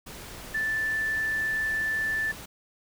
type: tone in noise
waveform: sine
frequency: 1760 Hz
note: A6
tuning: in tune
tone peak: -25 dBFS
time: 0.54-2.32 s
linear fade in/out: 10 ms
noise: pink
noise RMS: -42 dBFS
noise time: 0.06-2.46 s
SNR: +14 dB
effects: none